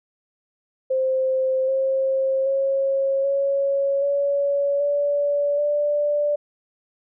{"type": "tone with pitch steps", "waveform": "sine", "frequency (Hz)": [523.3, 533.4, 543.6, 554.1, 564.8, 575.6, 586.7], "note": ["C5", "C5", "C#5", "C#5", "C#5", "D5", "D5"], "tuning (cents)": [0, 33, -34, -1, 32, -35, -2], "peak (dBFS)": -18, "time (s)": [0.9, 6.36], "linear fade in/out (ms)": 10, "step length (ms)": 780, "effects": []}